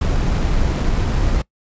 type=noise with sample-and-hold; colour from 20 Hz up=brown; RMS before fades=-17 dBFS; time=0.01-1.42 s; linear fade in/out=5 ms; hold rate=6300 Hz; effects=noise-tail reverb RT60 0.1 s tail -22 dB re dry + resampled to 16000 Hz